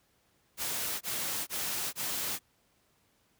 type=noise bursts; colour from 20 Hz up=white; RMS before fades=-34 dBFS; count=4; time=0.57-2.393 s; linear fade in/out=50 ms; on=440 ms; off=21 ms; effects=pink hiss -70 dBFS RMS until 3.39 s + high-pass 60 Hz 12 dB/octave